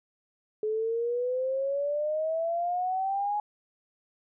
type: exponential sweep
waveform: sine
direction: up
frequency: 425.9 to 839 Hz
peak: -26 dBFS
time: 0.63-3.4 s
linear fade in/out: 2 ms
effects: none